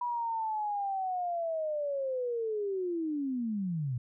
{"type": "linear sweep", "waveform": "sine", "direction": "down", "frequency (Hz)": [978, 115.9], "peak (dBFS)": -30, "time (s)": [0.01, 3.98], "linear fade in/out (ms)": 5, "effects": []}